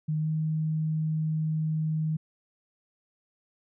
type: tone with pitch glide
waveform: sine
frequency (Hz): 154.5 to 156.75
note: D#3 to D#3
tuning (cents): -12 to +13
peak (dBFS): -25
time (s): 0.08-2.17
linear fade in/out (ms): 10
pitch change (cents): +25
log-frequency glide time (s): 0.19-0.28
effects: none